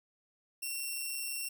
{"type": "tone with amplitude modulation", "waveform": "5% pulse", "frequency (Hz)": 2723, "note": "F7", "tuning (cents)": -44, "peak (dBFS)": -25, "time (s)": [0.62, 1.49], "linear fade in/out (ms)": 10, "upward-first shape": "sine", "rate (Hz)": 132, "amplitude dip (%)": 30, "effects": []}